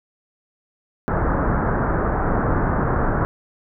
pink low-pass noise, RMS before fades -20 dBFS, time 1.08-3.25 s, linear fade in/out 0 ms, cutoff 1600 Hz, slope 48 dB/octave, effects none

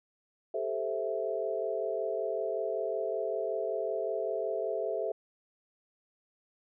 sine chord, A minor seventh, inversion third, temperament equal with one note detuned, 394.7 / 440 / 523.3 / 659.3 Hz, G4 / A4 / C5 / E5, +12 / 0 / 0 / 0 cents, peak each -37 / -35 / -37 / -34 dBFS, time 0.54-5.12 s, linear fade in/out 5 ms, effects none

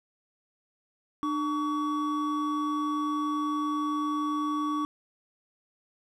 triangle tone pair together, 300 / 1132.6 Hz, D4 / C#6, +37 / +37 cents, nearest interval octave + major seventh, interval 2300 cents, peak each -27 / -28 dBFS, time 1.23-4.85 s, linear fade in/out 0 ms, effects none

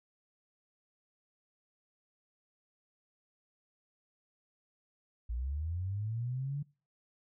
sine linear sweep, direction up, 55 to 146.83 Hz, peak -33 dBFS, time 5.29-6.63 s, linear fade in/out 10 ms, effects noise-tail reverb RT60 0.4 s tail -25 dB re dry

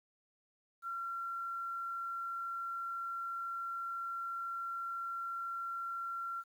sine tone, 1367 Hz, F6, 37 cents flat, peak -37 dBFS, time 0.82-6.44 s, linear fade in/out 50 ms, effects 11-bit

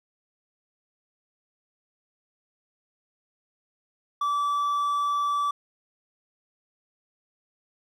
triangle tone, 1157 Hz, D6, 26 cents flat, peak -21 dBFS, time 4.21-5.51 s, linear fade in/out 5 ms, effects none

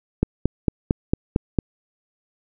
click train, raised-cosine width 3 ms, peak -4 dBFS, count 7, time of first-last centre 0.23-1.587 s, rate 4.42 Hz, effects none

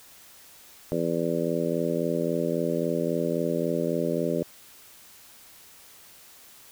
harmonic tone, 83.7 Hz, E2, 27 cents sharp, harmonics 2 / 3 / 4 / 5 / 6 / 7, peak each -31 / -31 / -31 / -31 / -31 / -31 dBFS, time 0.92-4.43 s, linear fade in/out 0 ms, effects white hiss -51 dBFS RMS until 6.71 s

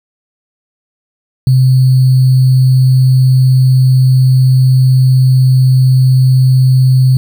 sine tone with sample-and-hold, 129.7 Hz, C3, 15 cents flat, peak -4 dBFS, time 1.47-7.17 s, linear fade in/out 2 ms, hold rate 4410 Hz, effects none

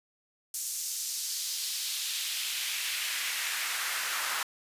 pink noise with high-pass filter sweep, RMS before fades -33 dBFS, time 0.54-4.43 s, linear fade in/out 2 ms, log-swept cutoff 7000 to 1200 Hz, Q 1.5, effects resampled to 32000 Hz

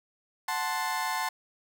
30% pulse chord, F# diminished, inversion none, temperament equal, 740 / 880 / 1046.5 Hz, F#5 / A5 / C6, 0 / 0 / 0 cents, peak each -33 / -29 / -30 dBFS, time 0.48-1.29 s, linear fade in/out 5 ms, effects none

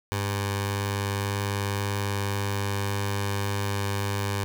15% pulse tone with notch filter, 100.2 Hz, G2, 38 cents sharp, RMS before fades -28 dBFS, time 0.12-4.44 s, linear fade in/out 0 ms, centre 250 Hz, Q 0.77, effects none

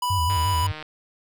square tone, 987.8 Hz, B5, in tune, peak -23 dBFS, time 0.02-0.67 s, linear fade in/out 5 ms
sine tone with vibrato, 87.8 Hz, F2, 10 cents sharp, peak -22 dBFS, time 0.1-0.72 s, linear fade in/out 5 ms, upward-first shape square, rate 5.7 Hz, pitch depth 150 cents each way
click train, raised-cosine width 0.3 ms, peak -20 dBFS, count 82, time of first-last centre 0.3-0.826 s, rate 154 Hz
effects none

